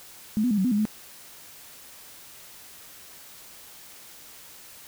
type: tone with pitch steps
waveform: sine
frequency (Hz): 213.8 / 248.4 / 208.6 / 188.8 / 251.6 / 206.4 / 214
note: A3 / B3 / G#3 / F#3 / B3 / G#3 / A3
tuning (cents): -49 / +10 / +8 / +35 / +32 / -10 / -48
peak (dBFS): -20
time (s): 0.37-0.853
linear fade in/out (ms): 0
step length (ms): 69
effects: white hiss -47 dBFS RMS until 4.87 s

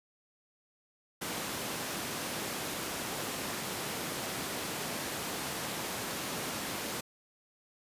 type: high-pass noise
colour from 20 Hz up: pink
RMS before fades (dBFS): -37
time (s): 1.21-7.01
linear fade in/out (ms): 10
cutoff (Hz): 170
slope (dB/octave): 12
effects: resampled to 32000 Hz

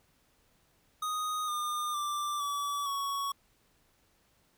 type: tone with pitch steps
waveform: square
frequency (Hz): 1244.5 / 1211.2 / 1178.7 / 1147.2 / 1116.4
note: D#6 / D#6 / D6 / D6 / C#6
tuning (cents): 0 / -47 / +6 / -41 / +12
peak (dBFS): -32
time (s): 1.02-3.32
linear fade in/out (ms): 5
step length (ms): 460
effects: pink hiss -69 dBFS RMS until 4.57 s

